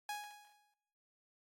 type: tone with exponential decay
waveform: sawtooth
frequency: 830.6 Hz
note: G#5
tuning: in tune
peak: -34 dBFS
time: 0.09-0.74 s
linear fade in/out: 2 ms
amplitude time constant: 140 ms
effects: noise-tail reverb RT60 1.0 s tail -22 dB re dry + AAC 48 kbps